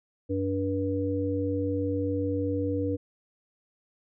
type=harmonic tone; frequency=96.5 Hz; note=G2; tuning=27 cents flat; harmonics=1 / 3 / 5; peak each=-31 / -29 / -30 dBFS; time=0.29-2.97 s; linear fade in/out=20 ms; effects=none